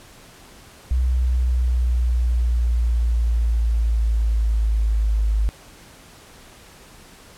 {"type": "exponential sweep", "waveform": "sine", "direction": "down", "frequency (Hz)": [63.4, 52.5], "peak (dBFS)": -16, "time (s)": [0.91, 5.49], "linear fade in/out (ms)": 0, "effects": ["pink hiss -46 dBFS RMS until 7.37 s", "low-pass 12000 Hz 12 dB/octave"]}